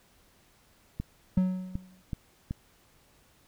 click train, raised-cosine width 5 ms, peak -20 dBFS, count 5, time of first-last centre 1-2.509 s, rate 2.65 Hz
triangle tone with exponential decay, 185 Hz, F#3, in tune, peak -18 dBFS, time 1.37-2.02 s, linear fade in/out 5 ms, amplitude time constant 140 ms
effects pink hiss -63 dBFS RMS until 3.47 s

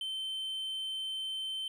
triangle tone, 3092 Hz, G7, 24 cents flat, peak -33 dBFS, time 0.01-1.68 s, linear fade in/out 2 ms, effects none

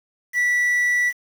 triangle tone with quantisation, 1958 Hz, B6, 15 cents flat, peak -15 dBFS, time 0.33-1.13 s, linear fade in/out 50 ms, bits 7, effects none

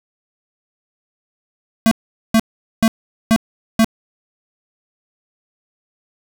square tone bursts, 224.3 Hz, A3, 34 cents sharp, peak -10 dBFS, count 5, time 1.86-3.845 s, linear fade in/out 0 ms, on 53 ms, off 430 ms, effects none

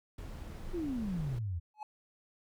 brown noise, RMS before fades -43 dBFS, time 0.18-1.39 s, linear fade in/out 5 ms
sine exponential sweep, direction down, 367 to 80.2 Hz, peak -33 dBFS, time 0.73-1.6 s, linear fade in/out 20 ms
triangle tone with exponential growth, 851 Hz, G#5, 42 cents sharp, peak -33 dBFS, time 1.74-1.83 s, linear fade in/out 2 ms, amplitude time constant 18 ms
effects none

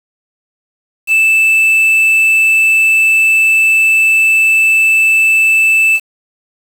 triangle tone with quantisation, 2637 Hz, E7, in tune, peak -5 dBFS, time 1.07-6 s, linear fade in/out 50 ms, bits 5, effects none

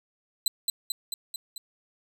20% pulse tone with echo, 4024 Hz, B7, 32 cents sharp, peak -15 dBFS, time 0.46-0.48 s, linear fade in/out 2 ms, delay 220 ms, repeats 5, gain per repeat -3 dB, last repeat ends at 1.58 s, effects none

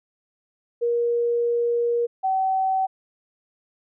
sine tone pair in turn, 473.5 / 762.6 Hz, A#4 / G5, +27 / -48 cents, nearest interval minor sixth, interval 825 cents, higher second, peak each -19 dBFS, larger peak neither, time 0.81-2.07 / 2.23-2.87 s, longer first, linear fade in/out 20 ms, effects none

